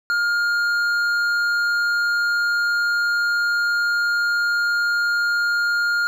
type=tone with hard clipping; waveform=triangle; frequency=1413 Hz; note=F6; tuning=20 cents sharp; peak=-19 dBFS; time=0.1-6.07 s; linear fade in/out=0 ms; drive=10 dB; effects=none